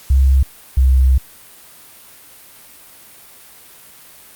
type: tone pair in turn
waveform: sine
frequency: 66.9 / 65.22 Hz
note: C2 / C2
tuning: +39 / -5 cents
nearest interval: unison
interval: 44 cents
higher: first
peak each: -8 dBFS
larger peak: neither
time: 0.1-0.43 / 0.77-1.18 s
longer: second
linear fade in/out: 5 ms
effects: white hiss -42 dBFS RMS until 4.35 s + Opus 48 kbps